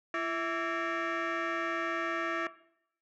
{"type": "tone with frequency modulation", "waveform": "sine", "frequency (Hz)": 337.3, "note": "E4", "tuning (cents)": 40, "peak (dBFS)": -28, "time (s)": [0.14, 2.47], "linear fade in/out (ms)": 2, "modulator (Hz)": 496, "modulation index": 3.8, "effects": ["noise-tail reverb RT60 0.7 s tail -18 dB re dry", "tanh soft clip ceiling -28 dBFS"]}